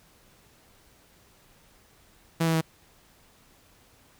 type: tone with pitch steps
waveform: sawtooth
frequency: 164.81 / 162.92 / 161.05 Hz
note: E3 / E3 / E3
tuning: 0 / -20 / -40 cents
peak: -18 dBFS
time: 2.4-2.613 s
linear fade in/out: 10 ms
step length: 71 ms
effects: pink hiss -59 dBFS RMS until 4.19 s